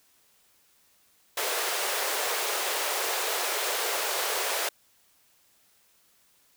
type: high-pass noise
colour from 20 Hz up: pink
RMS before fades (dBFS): -29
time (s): 1.37-4.69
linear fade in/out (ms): 5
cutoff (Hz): 400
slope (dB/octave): 48
effects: white hiss -64 dBFS RMS until 6.56 s